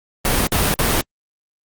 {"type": "noise bursts", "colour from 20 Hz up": "pink", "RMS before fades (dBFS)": -17, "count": 3, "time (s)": [0.25, 1.01], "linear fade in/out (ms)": 0, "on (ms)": 220, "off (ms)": 50, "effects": ["Opus 32 kbps"]}